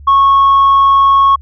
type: tone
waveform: sine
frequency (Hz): 1100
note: C#6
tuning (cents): -14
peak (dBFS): -3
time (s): 0.07-1.36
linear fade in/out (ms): 10
effects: tanh soft clip ceiling -3 dBFS + added 71 Hz sine -31 dBFS peak until 1.41 s